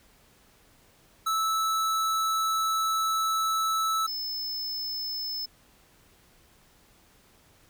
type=tone pair in turn; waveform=square; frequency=1310 / 5240 Hz; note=E6 / E8; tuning=-11 / -11 cents; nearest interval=2 octaves; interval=2400 cents; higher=second; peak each=-25 / -31 dBFS; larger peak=first; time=1.26-4.07 / 4.07-5.46 s; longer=first; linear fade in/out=10 ms; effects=pink hiss -60 dBFS RMS until 7.69 s